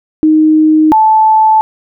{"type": "tone pair in turn", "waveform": "sine", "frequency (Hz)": [311.1, 873.3], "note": ["D#4", "A5"], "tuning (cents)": [0, -13], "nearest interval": "octave + tritone", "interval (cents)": 1787, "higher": "second", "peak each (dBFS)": -4, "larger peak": "neither", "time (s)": [[0.23, 0.92], [0.92, 1.61]], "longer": "neither", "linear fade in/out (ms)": 0, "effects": []}